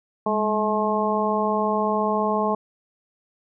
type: harmonic tone with a mistuned harmonic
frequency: 214.3 Hz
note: A3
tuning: 45 cents flat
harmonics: 1 / 2 / 3 / 4 / 5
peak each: -26 / -26 / -26 / -26 / -26 dBFS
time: 0.26-2.55 s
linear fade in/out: 5 ms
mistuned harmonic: 1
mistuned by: -55 cents
effects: none